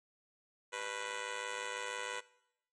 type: tone with amplitude modulation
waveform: 10% pulse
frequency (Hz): 493.9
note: B4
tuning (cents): 0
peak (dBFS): -26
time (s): 0.72-2.21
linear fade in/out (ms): 20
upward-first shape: sine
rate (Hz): 106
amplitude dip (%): 85
effects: noise-tail reverb RT60 0.8 s tail -20 dB re dry + MP3 48 kbps